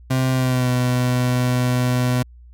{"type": "tone with pitch glide", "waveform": "30% pulse", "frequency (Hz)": [130, 124.99], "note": ["C3", "B2"], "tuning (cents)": [-11, 21], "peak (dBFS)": -14, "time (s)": [0.1, 2.23], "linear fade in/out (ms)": 10, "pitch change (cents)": -68, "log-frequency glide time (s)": [0.33, 0.7], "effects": ["added 60 Hz sine -41 dBFS peak until 2.53 s"]}